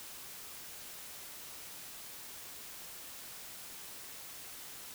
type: silence
effects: white hiss -48 dBFS RMS until 4.94 s